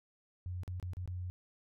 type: tone with dropouts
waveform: sine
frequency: 90.3 Hz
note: F#2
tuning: 42 cents flat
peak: -37 dBFS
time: 0.46-1.3 s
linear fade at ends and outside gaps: 0 ms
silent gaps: 0.634-0.678 / 0.799-0.827 / 0.934-0.969 / 1.058-1.076 s
effects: none